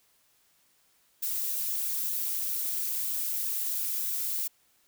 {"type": "noise with flanger", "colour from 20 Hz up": "violet", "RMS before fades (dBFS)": -31, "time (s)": [1.22, 4.48], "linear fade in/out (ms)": 10, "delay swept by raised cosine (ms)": [0.94, 6.94], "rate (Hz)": 3.1, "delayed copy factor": -0.7, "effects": ["white hiss -67 dBFS RMS until 4.87 s"]}